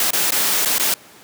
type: noise with dropouts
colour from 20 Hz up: white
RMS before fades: -18 dBFS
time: 0-0.94 s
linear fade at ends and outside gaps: 2 ms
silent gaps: 0.107-0.132 / 0.307-0.32 / 0.65-0.657 / 0.783-0.797 s
effects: pink hiss -44 dBFS RMS until 1.23 s + high-pass 200 Hz 12 dB/octave